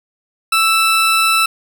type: tone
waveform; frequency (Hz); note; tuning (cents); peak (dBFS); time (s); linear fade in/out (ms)
20% pulse; 1321; E6; +3; -6; 0.52-1.46; 5
effects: none